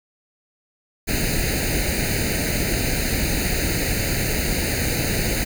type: noise with comb filter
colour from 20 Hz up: pink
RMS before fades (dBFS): -22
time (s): 1.07-5.45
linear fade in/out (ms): 20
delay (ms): 0.45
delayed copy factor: +0.9
effects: none